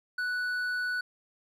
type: tone with hard clipping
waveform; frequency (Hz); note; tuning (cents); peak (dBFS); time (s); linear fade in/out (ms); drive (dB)
sine; 1481; F#6; +1; -30; 0.18-1.01; 5; 5
effects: none